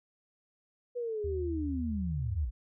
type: linear sweep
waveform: sine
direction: down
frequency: 493.9 to 48.12 Hz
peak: -32 dBFS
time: 0.95-2.51 s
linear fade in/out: 20 ms
type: tone with pitch glide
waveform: sine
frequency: 77.78 to 75.74 Hz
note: D#2 to D#2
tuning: 0 to -46 cents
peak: -34 dBFS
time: 1.24-2.45 s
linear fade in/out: 5 ms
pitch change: -46 cents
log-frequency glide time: 2.03-2.25 s
effects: none